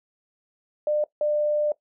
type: tone pair in turn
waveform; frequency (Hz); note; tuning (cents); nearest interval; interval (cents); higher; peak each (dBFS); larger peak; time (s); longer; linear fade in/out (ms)
sine; 600 / 597.1; D5 / D5; +37 / +29; unison; 8; first; -20; neither; 0.87-1.04 / 1.21-1.72; second; 2
effects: noise-tail reverb RT60 0.1 s tail -19 dB re dry